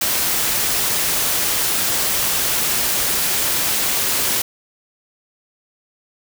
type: noise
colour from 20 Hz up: white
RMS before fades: -19 dBFS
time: 0.01-4.42 s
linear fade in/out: 5 ms
effects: none